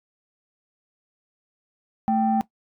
sine tone pair together, 220.6 / 781.6 Hz, A3 / G5, +5 / -5 cents, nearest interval octave + minor seventh, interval 2190 cents, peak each -20 dBFS, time 2.08-2.41 s, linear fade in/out 0 ms, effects noise-tail reverb RT60 0.1 s tail -18 dB re dry + tanh soft clip ceiling -12 dBFS

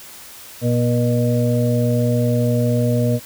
harmonic tone with a mistuned harmonic, 120.1 Hz, B2, 48 cents flat, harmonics 1 / 2 / 4 / 5, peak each -17 / -20 / -23 / -24 dBFS, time 0.61-3.2 s, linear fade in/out 50 ms, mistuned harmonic 5, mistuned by +26 cents, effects white hiss -39 dBFS RMS until 3.25 s

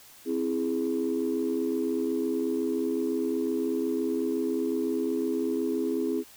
sine chord, C augmented, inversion none, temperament equal, 261.6 / 329.6 / 415.3 Hz, C4 / E4 / G#4, 0 / 0 / 0 cents, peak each -29 dBFS, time 0.25-6.24 s, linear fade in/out 50 ms, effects tanh soft clip ceiling -18 dBFS + white hiss -52 dBFS RMS until 6.36 s

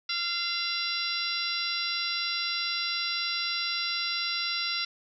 harmonic tone with a mistuned harmonic, 691 Hz, F5, 19 cents flat, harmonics 2 / 3 / 4 / 5 / 6 / 7 / 8, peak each -37 / -37 / -36 / -37 / -34 / -34 / -36 dBFS, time 0.09-4.85 s, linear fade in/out 5 ms, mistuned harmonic 6, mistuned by -62 cents, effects none

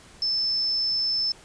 sine tone, 5270 Hz, E8, 1 cent flat, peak -22 dBFS, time 0.22-1.32 s, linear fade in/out 2 ms, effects pink hiss -50 dBFS RMS until 1.44 s + resampled to 22050 Hz

